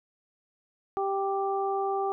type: harmonic tone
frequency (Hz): 392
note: G4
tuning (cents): 0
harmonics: 1 / 2 / 3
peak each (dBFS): -29 / -29 / -35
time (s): 0.97-2.12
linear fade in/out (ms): 0
effects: none